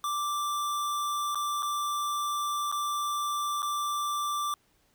square tone with dropouts, 1174.7 Hz, D6, in tune, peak -29 dBFS, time 0.04-4.54 s, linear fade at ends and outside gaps 1 ms, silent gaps 1.347-1.355 / 1.624-1.629 / 2.716-2.724 / 3.621-3.628 s, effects pink hiss -68 dBFS RMS until 4.94 s

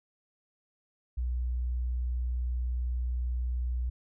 sine tone, 61.3 Hz, B1, 12 cents flat, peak -28 dBFS, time 1.17-3.9 s, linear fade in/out 10 ms, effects none

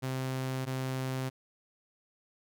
sawtooth tone pair in turn, 130.81 / 130.81 Hz, C3 / C3, 0 / 0 cents, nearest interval unison, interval 0 cents, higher neither, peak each -28 dBFS, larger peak neither, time 0.02-0.66 / 0.66-1.3 s, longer neither, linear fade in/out 20 ms, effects none

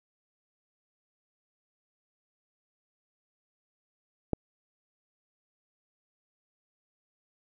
click, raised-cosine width 2 ms, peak -13 dBFS, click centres 4.333 s, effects none

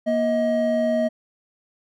triangle tone pair together, 236.7 / 632 Hz, A#3 / D#5, +27 / +27 cents, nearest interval octave + perfect fourth, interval 1700 cents, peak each -21 / -18 dBFS, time 0.06-1.09 s, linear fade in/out 20 ms, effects none

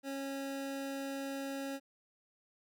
25% pulse tone, 274 Hz, C#4, 20 cents flat, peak -34 dBFS, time 0.03-1.8 s, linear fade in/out 50 ms, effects none

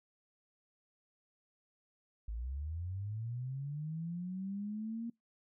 sine linear sweep, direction up, 51.5 to 235 Hz, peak -37 dBFS, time 2.28-5.1 s, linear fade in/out 5 ms, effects noise-tail reverb RT60 0.2 s tail -26 dB re dry

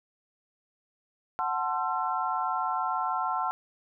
sine chord, F# half-diminished seventh, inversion none, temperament equal with one note detuned, 740 / 880 / 1046.5 / 1348.5 Hz, F#5 / A5 / C6 / E6, 0 / 0 / 0 / +39 cents, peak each -32 dBFS, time 1.39-3.51 s, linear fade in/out 0 ms, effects none

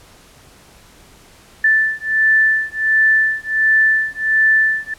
sine beating tone pair, 1760 / 1761.4 Hz, A6 / A6, 0 / +1 cents, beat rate 1.4 Hz, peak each -15 / -15 dBFS, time 1.64-4.94 s, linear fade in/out 5 ms, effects pink hiss -46 dBFS RMS until 4.98 s + low-pass 12000 Hz 12 dB/octave

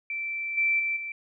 sine tone with level steps, 2336 Hz, D7, 10 cents flat, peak -29 / -21 / -25 / -32 dBFS, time 0.1-1.12 s, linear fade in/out 2 ms, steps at 0.57 / 0.79 / 0.96 s, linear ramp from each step 10 ms, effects none

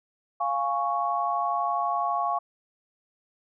sine chord, Db major, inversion first, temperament equal, 698.5 / 830.6 / 1108.7 Hz, F5 / Ab5 / Db6, 0 / 0 / 0 cents, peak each -28 / -30 / -27 dBFS, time 0.4-2.39 s, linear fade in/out 10 ms, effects none

